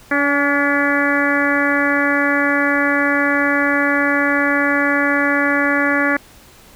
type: harmonic tone with a mistuned harmonic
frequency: 285.3 Hz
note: C#4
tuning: 50 cents sharp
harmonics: 1 / 2 / 3 / 4 / 5 / 6 / 7 / 8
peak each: -19 / -22 / -28 / -24 / -22 / -19 / -22 / -30 dBFS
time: 0.11-6.17 s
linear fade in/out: 5 ms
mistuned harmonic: 3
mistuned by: -32 cents
effects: pink hiss -45 dBFS RMS until 6.75 s